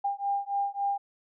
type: beating tone pair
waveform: sine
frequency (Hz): 799 / 802.6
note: G5 / G5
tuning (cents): +33 / +41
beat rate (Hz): 3.6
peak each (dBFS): -30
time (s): 0.04-0.98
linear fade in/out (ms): 10
effects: none